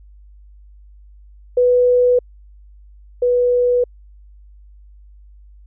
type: tone pair in turn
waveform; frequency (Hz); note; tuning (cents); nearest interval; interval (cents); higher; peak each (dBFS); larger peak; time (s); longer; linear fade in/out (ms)
sine; 493.9 / 490.8; B4 / B4; 0 / -11; unison; 11; first; -10 / -12; first; 1.57-2.19 / 3.22-3.84; neither; 5
effects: added 50 Hz sine -41 dBFS peak until 5.66 s